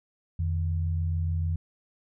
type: tone pair together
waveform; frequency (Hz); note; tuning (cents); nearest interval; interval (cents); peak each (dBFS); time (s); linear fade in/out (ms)
sine; 85.6 / 152.43; F2 / D#3; -34 / -35; minor seventh; 999; -25 / -34; 0.39-1.56; 5
effects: none